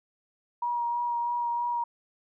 sine tone with vibrato, 953 Hz, A#5, 38 cents sharp, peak -26 dBFS, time 0.62-1.84 s, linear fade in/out 5 ms, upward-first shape sine, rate 3.1 Hz, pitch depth 14 cents each way, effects none

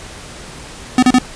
square tone bursts, 252.5 Hz, B3, 39 cents sharp, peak -7 dBFS, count 3, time 0.98-1.186 s, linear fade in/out 2 ms, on 46 ms, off 34 ms, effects pink hiss -33 dBFS RMS until 1.35 s + resampled to 22050 Hz

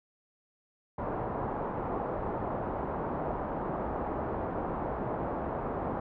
white low-pass noise, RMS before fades -34 dBFS, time 0.98-6 s, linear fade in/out 5 ms, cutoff 970 Hz, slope 24 dB/octave, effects none

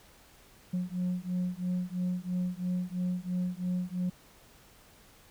sine beating tone pair, 179 / 182 Hz, F3 / F#3, +43 / -28 cents, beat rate 3 Hz, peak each -31 dBFS, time 0.73-4.1 s, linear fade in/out 10 ms, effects tanh soft clip ceiling -26 dBFS + pink hiss -58 dBFS RMS until 5.3 s

